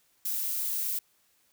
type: noise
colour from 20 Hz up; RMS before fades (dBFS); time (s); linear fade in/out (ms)
violet; -31; 0.25-0.99; 5
effects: white hiss -68 dBFS RMS until 1.52 s